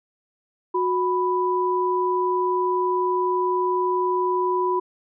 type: tone pair together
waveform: sine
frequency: 365.9 / 990 Hz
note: F#4 / B5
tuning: -19 / +4 cents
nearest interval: octave + perfect fourth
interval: 1723 cents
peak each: -22 dBFS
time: 0.74-4.8 s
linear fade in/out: 10 ms
effects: none